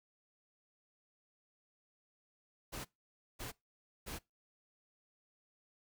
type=noise bursts; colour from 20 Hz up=pink; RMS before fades=-44 dBFS; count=3; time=2.72-4.19 s; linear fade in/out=20 ms; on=130 ms; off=540 ms; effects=noise-tail reverb RT60 0.2 s tail -22 dB re dry